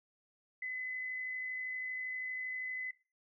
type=tone with amplitude modulation; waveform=sine; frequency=2020 Hz; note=B6; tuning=39 cents sharp; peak=-36 dBFS; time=0.62-2.91 s; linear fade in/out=5 ms; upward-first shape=sine; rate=52.6 Hz; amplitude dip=25%; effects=noise-tail reverb RT60 0.3 s tail -17 dB re dry